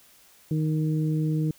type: harmonic tone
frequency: 155.56 Hz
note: D#3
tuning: in tune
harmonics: 1 / 2 / 3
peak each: -23 / -29 / -38 dBFS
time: 0.51-1.51 s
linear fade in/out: 2 ms
effects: white hiss -56 dBFS RMS until 1.58 s